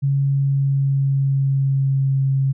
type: tone with pitch glide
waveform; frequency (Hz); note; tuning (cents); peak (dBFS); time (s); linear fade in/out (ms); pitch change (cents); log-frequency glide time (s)
sine; 138.59 to 135.42; C#3 to C#3; 0 to -40; -15; 0.02-2.53; 20; -40; 0.23-2.23
effects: none